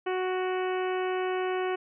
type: harmonic tone with a mistuned harmonic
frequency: 370 Hz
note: F#4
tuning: in tune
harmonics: 1 / 2 / 3 / 4 / 5 / 6 / 7 / 8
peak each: -28 / -34 / -38 / -40 / -42 / -44 / -45 / -46 dBFS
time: 0.06-1.76 s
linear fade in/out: 10 ms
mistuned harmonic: 6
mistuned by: +22 cents
effects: none